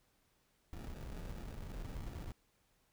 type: noise with sample-and-hold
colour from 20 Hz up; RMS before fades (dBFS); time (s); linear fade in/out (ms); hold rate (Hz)
brown; -45; 0.73-2.32; 0; 1050
effects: pink hiss -75 dBFS RMS until 2.92 s